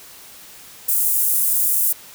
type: high-pass noise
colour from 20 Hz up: pink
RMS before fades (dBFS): -18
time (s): 0.88-1.93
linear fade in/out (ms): 10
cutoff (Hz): 10000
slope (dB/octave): 24
effects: white hiss -42 dBFS RMS until 2.14 s